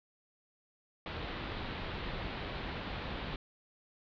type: low-pass noise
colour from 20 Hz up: pink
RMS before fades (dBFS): -40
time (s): 1.06-3.36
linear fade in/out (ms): 2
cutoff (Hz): 4100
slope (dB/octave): 48
effects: none